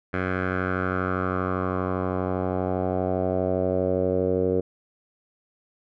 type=tone with low-pass filter sweep; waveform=10% pulse; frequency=92.5 Hz; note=F#2; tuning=in tune; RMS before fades=-25 dBFS; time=0.13-4.61 s; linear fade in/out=10 ms; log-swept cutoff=1800 to 460 Hz; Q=3.6; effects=none